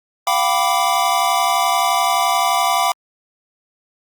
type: chord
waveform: square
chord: G dominant seventh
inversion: third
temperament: equal with one note detuned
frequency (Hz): 698.5 / 770.1 / 987.8 / 1174.7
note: F5 / G5 / B5 / D6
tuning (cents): 0 / -31 / 0 / 0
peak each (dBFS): -21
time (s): 0.27-2.92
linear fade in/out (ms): 2
effects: Opus 48 kbps